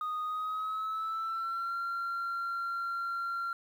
sine tone with pitch glide, 1240 to 1375.9 Hz, D#6 to F6, -6 to -26 cents, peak -30 dBFS, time 0.01-3.53 s, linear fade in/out 2 ms, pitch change +180 cents, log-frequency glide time 0.23-1.75 s, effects tanh soft clip ceiling -30 dBFS + 10-bit

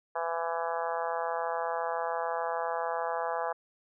harmonic tone, 167.1 Hz, E3, 24 cents sharp, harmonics 3 / 4 / 5 / 6 / 7 / 8 / 9 / 10, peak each -36 / -35 / -35 / -37 / -39 / -44 / -45 / -44 dBFS, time 0.15-3.53 s, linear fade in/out 10 ms, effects none

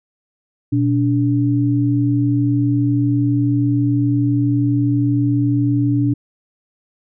sine tone pair together, 120.97 / 288.8 Hz, B2 / D4, -35 / -29 cents, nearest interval octave + minor third, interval 1506 cents, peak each -16 dBFS, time 0.72-6.14 s, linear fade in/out 10 ms, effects none

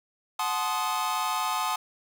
45% pulse chord, F# diminished seventh, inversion none, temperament equal with one note detuned, 740 / 865.4 / 1046.5 / 1244.5 Hz, F#5 / A5 / C6 / Eb6, 0 / -29 / 0 / 0 cents, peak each -34 / -31 / -32 / -31 dBFS, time 0.39-1.76 s, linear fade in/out 5 ms, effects none

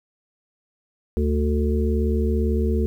harmonic tone with a mistuned harmonic, 74.4 Hz, D2, 23 cents sharp, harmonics 1 / 3 / 5 / 6, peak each -20 / -25 / -27 / -28 dBFS, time 1.17-2.86 s, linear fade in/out 0 ms, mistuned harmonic 5, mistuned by -16 cents, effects 9-bit

